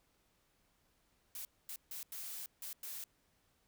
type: noise bursts at uneven times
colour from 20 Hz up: blue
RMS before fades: -45 dBFS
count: 6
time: 1.35-1.45 / 1.69-1.76 / 1.91-2.03 / 2.12-2.46 / 2.62-2.73 / 2.83-3.04 s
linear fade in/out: 2 ms
effects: pink hiss -75 dBFS RMS until 3.67 s